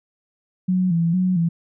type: tone with vibrato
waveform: sine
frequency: 175.6 Hz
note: F3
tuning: 10 cents sharp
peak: -16 dBFS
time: 0.68-1.49 s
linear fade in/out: 10 ms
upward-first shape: square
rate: 2.2 Hz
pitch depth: 81 cents each way
effects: none